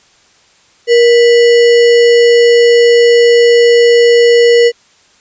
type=tone with sample-and-hold; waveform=sine; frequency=472.5 Hz; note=A#4; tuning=23 cents sharp; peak=-3 dBFS; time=0.87-4.72 s; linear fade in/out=50 ms; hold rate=2450 Hz; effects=white hiss -48 dBFS RMS until 5.2 s + resampled to 16000 Hz